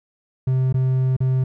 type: tone with dropouts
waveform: triangle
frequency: 130 Hz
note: C3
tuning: 11 cents flat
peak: -14 dBFS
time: 0.47-1.44 s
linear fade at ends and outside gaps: 5 ms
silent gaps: 0.727-0.742 / 1.166-1.204 s
effects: none